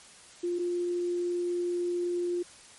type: tone pair in turn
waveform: sine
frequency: 350 / 351.4 Hz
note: F4 / F4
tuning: +4 / +11 cents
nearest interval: unison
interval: 7 cents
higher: second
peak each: -27 dBFS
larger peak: neither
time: 0.43-0.59 / 0.59-2.43 s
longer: second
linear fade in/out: 10 ms
effects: white hiss -52 dBFS RMS until 2.78 s + MP3 48 kbps